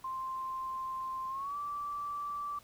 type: tone with pitch glide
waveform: sine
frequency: 1048 to 1162.8 Hz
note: C6 to D6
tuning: +2 to -18 cents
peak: -35 dBFS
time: 0.04-2.59 s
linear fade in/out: 5 ms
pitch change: +180 cents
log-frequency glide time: 1.28-1.57 s
effects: pink hiss -60 dBFS RMS until 2.63 s